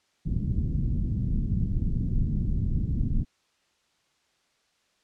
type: low-pass noise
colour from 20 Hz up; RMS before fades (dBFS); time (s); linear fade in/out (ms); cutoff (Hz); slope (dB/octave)
pink; -26; 0.25-3.25; 20; 220; 24
effects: white hiss -69 dBFS RMS until 5.03 s + low-pass 6000 Hz 12 dB/octave